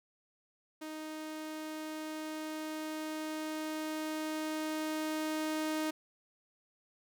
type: tone with level ramp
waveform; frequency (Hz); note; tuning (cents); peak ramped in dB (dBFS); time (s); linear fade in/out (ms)
sawtooth; 311.1; D#4; 0; -37 to -28; 0.81-5.91; 10
effects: none